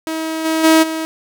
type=tone with level steps; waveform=sawtooth; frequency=320 Hz; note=D#4; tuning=49 cents sharp; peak=-16 / -11 / -4 / -16 dBFS; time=0.07-1.05 s; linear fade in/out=0 ms; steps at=0.44 / 0.63 / 0.82 s; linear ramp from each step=20 ms; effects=none